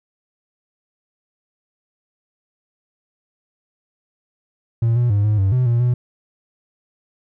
triangle tone with pitch steps, 115.5 / 121.2 / 102 / 106.2 / 96.8 / 126.7 / 118.5 / 123.1 Hz, A#2 / B2 / G#2 / G#2 / G2 / B2 / A#2 / B2, -16 / -32 / -31 / +39 / -21 / +45 / +29 / -5 cents, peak -11 dBFS, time 4.82-5.94 s, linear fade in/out 5 ms, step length 140 ms, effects tanh soft clip ceiling -7 dBFS

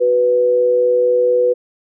sine tone pair together, 370 / 494.2 Hz, F#4 / B4, 0 / +1 cents, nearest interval perfect fourth, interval 501 cents, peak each -21 / -11 dBFS, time 0-1.54 s, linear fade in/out 20 ms, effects none

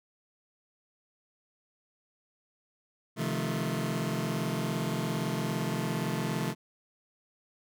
sawtooth chord, F dominant seventh, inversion second, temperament just, 130.96 / 157.15 / 174.61 / 218.3 Hz, C3 / Eb3 / F3 / A3, +2 / +18 / 0 / -13 cents, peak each -31 dBFS, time 3.16-6.55 s, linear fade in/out 50 ms, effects none

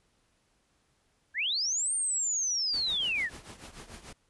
sine linear two-way sweep, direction up then down, 1568 to 8930 to 1671 Hz, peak -27 dBFS, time 1.34-3.3 s, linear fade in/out 50 ms, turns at 1.94 s
pink noise with tremolo, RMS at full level -44 dBFS, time 2.73-4.13 s, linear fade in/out 5 ms, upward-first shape triangle, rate 6.8 Hz, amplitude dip 80%
effects pink hiss -71 dBFS RMS until 4.29 s + resampled to 24000 Hz

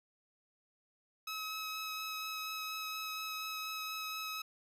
15% pulse tone with vibrato, 1282 Hz, E6, 49 cents flat, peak -32 dBFS, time 1.27-4.42 s, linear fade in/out 5 ms, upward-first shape sine, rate 4.2 Hz, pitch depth 9 cents each way, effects none

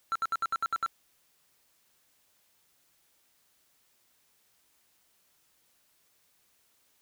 triangle tone bursts, 1346 Hz, E6, 36 cents sharp, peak -24 dBFS, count 8, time 0.12-0.862 s, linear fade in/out 0 ms, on 35 ms, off 66 ms, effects white hiss -69 dBFS RMS until 7.01 s

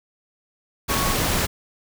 sine tone in noise, 1108.7 Hz, C#6, in tune, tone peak -27 dBFS, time 0.89-1.15 s, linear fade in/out 20 ms, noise pink, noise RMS -22 dBFS, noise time 0.88-1.47 s, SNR -8 dB, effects none

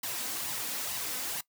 white noise with flanger, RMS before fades -35 dBFS, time 0.03-1.41 s, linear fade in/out 5 ms, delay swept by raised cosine 1 to 4 ms, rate 2.2 Hz, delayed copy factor +0.55, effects noise-tail reverb RT60 0.1 s tail -20 dB re dry + high-pass 100 Hz 12 dB/octave

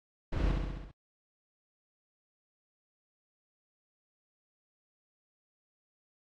brown noise with echo, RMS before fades -31 dBFS, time 0.32-0.52 s, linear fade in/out 10 ms, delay 66 ms, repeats 6, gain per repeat -3 dB, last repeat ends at 0.916 s, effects low-pass 4000 Hz 12 dB/octave + AAC 64 kbps

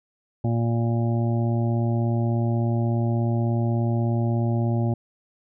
harmonic tone, 116.54 Hz, A#2, in tune, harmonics 1 / 2 / 3 / 5 / 6 / 7, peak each -21 / -27 / -31 / -35 / -37 / -38 dBFS, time 0.44-4.94 s, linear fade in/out 5 ms, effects none

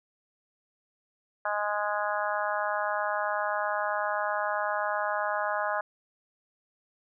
harmonic tone, 207.7 Hz, G#3, in tune, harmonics 3 / 4 / 5 / 6 / 7 / 8, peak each -32 / -33 / -34 / -35 / -35 / -36 dBFS, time 1.45-5.81 s, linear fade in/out 5 ms, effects none

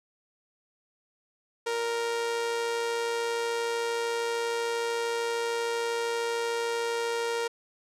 sawtooth tone with amplitude modulation, 466.2 Hz, A#4, in tune, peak -22 dBFS, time 1.66-7.48 s, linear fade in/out 10 ms, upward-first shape sine, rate 113 Hz, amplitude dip 35%, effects low-pass 9000 Hz 12 dB/octave

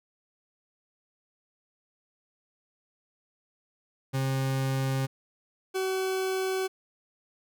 40% pulse tone pair in turn, 133.8 / 378.4 Hz, C3 / F#4, +39 / +39 cents, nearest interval octave + tritone, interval 1800 cents, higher second, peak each -25 / -26 dBFS, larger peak first, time 4.13-5.07 / 5.74-6.68 s, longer neither, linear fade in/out 20 ms, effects none

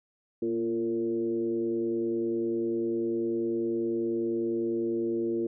sine tone with frequency modulation, 344.9 Hz, F4, 22 cents flat, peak -26 dBFS, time 0.42-5.47 s, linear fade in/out 5 ms, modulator 110 Hz, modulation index 0.84, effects none

